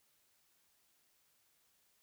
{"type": "silence", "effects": ["white hiss -74 dBFS RMS until 2.02 s"]}